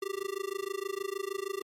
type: tone with amplitude modulation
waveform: square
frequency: 392 Hz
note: G4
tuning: in tune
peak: -30 dBFS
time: 0.02-1.62 s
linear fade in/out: 5 ms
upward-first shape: sine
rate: 26.4 Hz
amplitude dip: 100%
effects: MP3 64 kbps